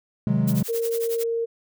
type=chord; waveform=triangle; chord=Ab dominant seventh; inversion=first; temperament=equal; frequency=130.81 / 155.56 / 185 / 207.7 Hz; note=C3 / Eb3 / Gb3 / Ab3; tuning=0 / 0 / 0 / 0 cents; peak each=-22 / -24 / -23 / -21 dBFS; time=0.27-0.63 s; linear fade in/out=2 ms
type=noise with tremolo; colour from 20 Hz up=blue; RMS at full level=-31 dBFS; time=0.47-1.24 s; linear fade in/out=10 ms; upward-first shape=triangle; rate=11 Hz; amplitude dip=100%
type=tone; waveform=sine; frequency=461.2 Hz; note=A#4; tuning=19 cents flat; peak=-22 dBFS; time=0.68-1.46 s; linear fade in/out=20 ms
effects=none